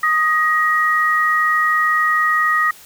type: tone pair together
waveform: sine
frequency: 1244.5 / 1893.4 Hz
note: D#6 / A#6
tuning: 0 / +26 cents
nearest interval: perfect fifth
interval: 726 cents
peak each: -16 / -16 dBFS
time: 0.03-2.71 s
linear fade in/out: 5 ms
effects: white hiss -43 dBFS RMS until 2.85 s